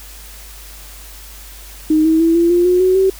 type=tone with pitch steps; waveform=sine; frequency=311.1 / 320.4 / 330 / 339.8 / 350 / 360.5 / 371.2 / 382.3 Hz; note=D#4 / E4 / E4 / F4 / F4 / F#4 / F#4 / G4; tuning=0 / -49 / +2 / -47 / +4 / -45 / +6 / -43 cents; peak=-9 dBFS; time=1.9-3.1 s; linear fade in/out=5 ms; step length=150 ms; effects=added 50 Hz sine -36 dBFS peak until 3.19 s + white hiss -38 dBFS RMS until 3.19 s